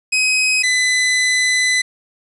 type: tone pair in turn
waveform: sawtooth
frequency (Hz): 2529 / 2007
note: D#7 / B6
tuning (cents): +28 / +27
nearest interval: major third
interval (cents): 401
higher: first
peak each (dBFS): -10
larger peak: neither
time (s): 0.12-0.63 / 0.63-1.82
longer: second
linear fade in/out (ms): 10
effects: resampled to 24000 Hz + 7-bit